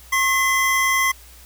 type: tone pair together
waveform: square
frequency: 1078 / 2035 Hz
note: C#6 / C7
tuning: -49 / -49 cents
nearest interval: major seventh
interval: 1100 cents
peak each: -21 / -19 dBFS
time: 0.12-1.12 s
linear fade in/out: 10 ms
effects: added 60 Hz sine -45 dBFS peak until 1.45 s + white hiss -47 dBFS RMS until 1.45 s